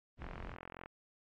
brown noise, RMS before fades -47 dBFS, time 0.17-0.57 s, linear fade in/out 50 ms
click train, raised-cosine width 0.5 ms, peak -31 dBFS, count 29, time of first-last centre 0.22-0.859 s, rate 43.8 Hz
effects low-pass 4000 Hz 12 dB/octave + AAC 64 kbps

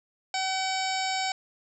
harmonic tone with a mistuned harmonic, 760 Hz, F#5, 46 cents sharp, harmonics 1 / 2 / 3 / 4 / 5 / 6 / 7 / 9 / 10, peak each -29 / -38 / -34 / -40 / -38 / -37 / -37 / -41 / -41 dBFS, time 0.34-1.32 s, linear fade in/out 2 ms, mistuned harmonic 9, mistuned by +23 cents, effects none

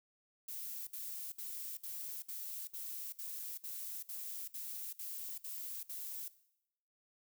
violet noise bursts, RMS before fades -44 dBFS, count 13, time 0.48-6.282 s, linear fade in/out 5 ms, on 390 ms, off 61 ms, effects noise-tail reverb RT60 0.8 s tail -18 dB re dry

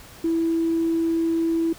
triangle tone with tanh clipping, 329.6 Hz, E4, in tune, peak -19 dBFS, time 0.24-1.73 s, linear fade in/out 5 ms, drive 4 dB, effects pink hiss -45 dBFS RMS until 1.78 s

